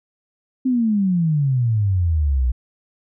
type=exponential sweep; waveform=sine; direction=down; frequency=264.4 to 59.3 Hz; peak=-15 dBFS; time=0.65-2.52 s; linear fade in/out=10 ms; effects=none